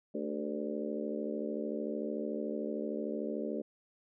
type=harmonic tone with a mistuned harmonic; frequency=73.42 Hz; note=D2; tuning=in tune; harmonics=3 / 4 / 5 / 6 / 7 / 8; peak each=-39 / -40 / -41 / -42 / -42 / -43 dBFS; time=0.14-3.62 s; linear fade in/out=10 ms; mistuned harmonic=5; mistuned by=+59 cents; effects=none